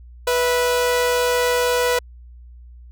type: tone pair together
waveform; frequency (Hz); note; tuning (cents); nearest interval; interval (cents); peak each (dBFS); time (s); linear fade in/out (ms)
sawtooth; 491.7 / 656.3; B4 / E5; -8 / -8; perfect fourth; 500; -13 / -24; 0.27-1.99; 5
effects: added 60 Hz sine -39 dBFS peak until 2.91 s